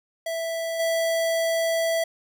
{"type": "tone with level steps", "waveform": "square", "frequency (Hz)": 659.3, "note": "E5", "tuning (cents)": 0, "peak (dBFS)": [-27, -22], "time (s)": [0.26, 2.04], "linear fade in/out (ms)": 5, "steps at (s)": 0.79, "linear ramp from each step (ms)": 10, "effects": []}